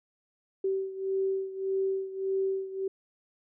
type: beating tone pair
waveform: sine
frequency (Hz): 384.7 / 386.4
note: G4 / G4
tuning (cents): -33 / -25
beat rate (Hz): 1.7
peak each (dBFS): -29 / -33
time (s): 0.64-2.88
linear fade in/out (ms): 5
effects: none